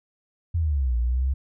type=exponential two-way sweep; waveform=sine; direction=down then up; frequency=87.31 to 58.27 to 68 Hz; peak=-20 dBFS; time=0.54-1.34 s; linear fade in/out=10 ms; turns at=0.97 s; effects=none